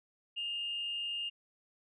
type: tone with amplitude modulation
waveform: sine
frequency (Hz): 2824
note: F7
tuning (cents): +19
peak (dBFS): -32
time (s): 0.36-1.3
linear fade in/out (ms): 20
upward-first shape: sine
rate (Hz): 212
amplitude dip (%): 40
effects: tanh soft clip ceiling -28 dBFS